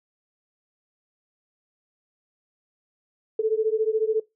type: beating tone pair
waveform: sine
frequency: 432.5 / 446.5 Hz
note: A4 / A4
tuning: -30 / +25 cents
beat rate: 14 Hz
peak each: -23 dBFS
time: 3.39-4.2 s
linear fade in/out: 5 ms
effects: noise-tail reverb RT60 0.2 s tail -21 dB re dry